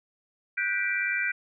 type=chord; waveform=sine; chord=G major seventh; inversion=third; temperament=just; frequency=1470 / 1568 / 1960 / 2352 Hz; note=F#6 / G6 / B6 / D7; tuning=-12 / 0 / -14 / +2 cents; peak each=-32 / -31 / -31 / -29 dBFS; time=0.57-1.32 s; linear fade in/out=10 ms; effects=none